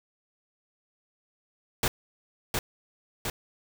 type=noise with echo; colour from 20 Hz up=pink; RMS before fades=-25 dBFS; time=1.83-1.88 s; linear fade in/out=2 ms; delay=710 ms; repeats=2; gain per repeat=-3 dB; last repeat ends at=3.3 s; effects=none